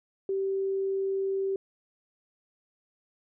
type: tone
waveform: sine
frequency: 388 Hz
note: G4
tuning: 18 cents flat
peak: -26 dBFS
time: 0.29-1.56 s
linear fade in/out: 2 ms
effects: none